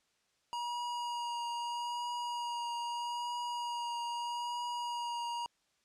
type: tone with vibrato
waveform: square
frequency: 954 Hz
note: A#5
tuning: 40 cents sharp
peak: -36 dBFS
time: 0.53-5.46 s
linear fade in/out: 0 ms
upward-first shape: triangle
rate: 0.79 Hz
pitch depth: 15 cents each way
effects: white hiss -75 dBFS RMS until 5.84 s + low-pass 7000 Hz 12 dB/octave